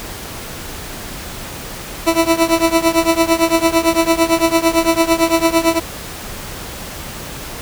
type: tone with tremolo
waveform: 20% pulse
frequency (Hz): 330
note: E4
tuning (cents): +2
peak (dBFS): -3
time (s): 2.06-5.8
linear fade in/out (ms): 20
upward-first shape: triangle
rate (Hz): 8.9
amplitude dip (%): 95
effects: pink hiss -29 dBFS RMS until 7.61 s